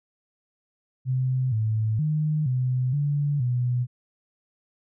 sine tone with pitch steps, 129.1 / 109.6 / 153.1 / 127.3 / 144.6 / 123.6 Hz, C3 / A2 / D#3 / C3 / D3 / B2, -23 / -6 / -28 / -47 / -27 / +2 cents, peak -21 dBFS, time 1.05-3.87 s, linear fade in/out 50 ms, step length 470 ms, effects none

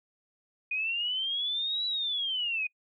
sine linear two-way sweep, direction up then down, 2464 to 3951 to 2464 Hz, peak -28 dBFS, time 0.71-2.67 s, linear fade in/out 5 ms, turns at 1.86 s, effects noise-tail reverb RT60 0.1 s tail -25 dB re dry

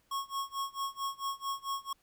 square tone with tremolo, 1097 Hz, C#6, 18 cents flat, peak -32 dBFS, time 0.11-1.93 s, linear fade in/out 5 ms, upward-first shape sine, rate 4.5 Hz, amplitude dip 95%, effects pink hiss -71 dBFS RMS until 2.02 s

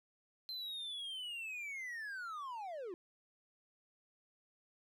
triangle linear sweep, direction down, 4125 to 334.2 Hz, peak -40 dBFS, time 0.49-2.94 s, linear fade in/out 0 ms, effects none

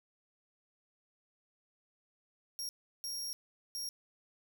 sawtooth tone bursts at uneven times, 5588 Hz, F8, in tune, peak -35 dBFS, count 3, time 2.59-2.69 / 3.04-3.33 / 3.75-3.89 s, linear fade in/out 0 ms, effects none

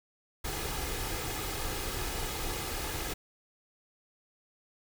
pink noise with comb filter, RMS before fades -35 dBFS, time 0.44-3.14 s, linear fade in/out 10 ms, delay 2.4 ms, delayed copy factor +0.5, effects none

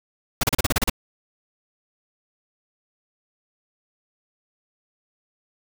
pink noise bursts, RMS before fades -19 dBFS, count 9, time 0.41-0.898 s, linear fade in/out 5 ms, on 24 ms, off 34 ms, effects none

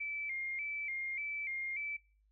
sine tone with vibrato, 2217 Hz, C#7, in tune, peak -36 dBFS, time 0-1.97 s, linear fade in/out 10 ms, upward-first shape square, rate 1.7 Hz, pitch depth 75 cents each way, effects noise-tail reverb RT60 0.4 s tail -24 dB re dry + added 51 Hz sine -68 dBFS peak until 2.31 s

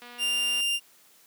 click train, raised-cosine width 0.3 ms, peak -30 dBFS, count 143, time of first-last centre 0.02-0.607 s, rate 242 Hz
40% pulse tone, 2795 Hz, F7, 1 cent sharp, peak -23 dBFS, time 0.18-0.8 s, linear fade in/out 50 ms
effects white hiss -58 dBFS RMS until 1.26 s + high-pass 150 Hz 12 dB/octave

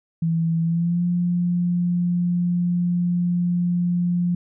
sine tone with pitch glide, 164.81 to 175.62 Hz, E3 to F3, 0 to +10 cents, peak -18 dBFS, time 0.22-4.35 s, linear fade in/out 5 ms, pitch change +110 cents, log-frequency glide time 0.62-1.04 s, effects none

